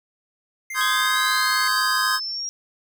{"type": "tone", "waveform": "square", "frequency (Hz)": 2097, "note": "C7", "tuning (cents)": 3, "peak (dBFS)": -30, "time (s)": [0.7, 1.68], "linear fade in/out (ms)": 5}
{"type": "chord", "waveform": "square", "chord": "Ab major seventh", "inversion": "first", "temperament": "just", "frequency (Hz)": [1038.3, 1245.9, 1557.4, 1661.2], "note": ["C6", "Eb6", "G6", "Ab6"], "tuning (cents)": [-14, 2, -12, 0], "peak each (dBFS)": -26, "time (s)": [0.74, 2.2], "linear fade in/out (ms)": 50}
{"type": "linear sweep", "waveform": "sine", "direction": "up", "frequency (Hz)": [3322, 5660], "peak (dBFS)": -26, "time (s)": [0.81, 2.49], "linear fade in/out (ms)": 0}
{"effects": []}